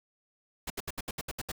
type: noise bursts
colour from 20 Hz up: pink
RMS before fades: -36 dBFS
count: 9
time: 0.67-1.518 s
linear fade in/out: 5 ms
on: 32 ms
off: 70 ms
effects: none